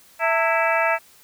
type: harmonic tone with a mistuned harmonic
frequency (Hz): 329.6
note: E4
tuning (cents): 0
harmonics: 2 / 3 / 4 / 5 / 6 / 7 / 8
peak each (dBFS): -22 / -24 / -25 / -26 / -27 / -27 / -28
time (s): 0.19-0.99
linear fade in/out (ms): 50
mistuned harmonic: 3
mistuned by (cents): -150
effects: white hiss -52 dBFS RMS until 1.23 s